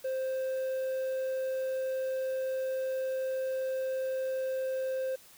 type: tone with quantisation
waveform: triangle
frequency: 524 Hz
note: C5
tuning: 2 cents sharp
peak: -28 dBFS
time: 0.04-5.16 s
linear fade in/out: 10 ms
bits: 9
effects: white hiss -56 dBFS RMS until 5.37 s